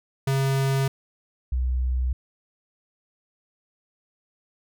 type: tone pair in turn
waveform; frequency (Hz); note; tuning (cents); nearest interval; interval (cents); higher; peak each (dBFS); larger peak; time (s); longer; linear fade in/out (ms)
square / sine; 135.5 / 63.03; C#3 / B1; -39 / +36; octave + minor second; 1325; first; -21; neither; 0.27-0.88 / 1.52-2.13; neither; 5
effects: none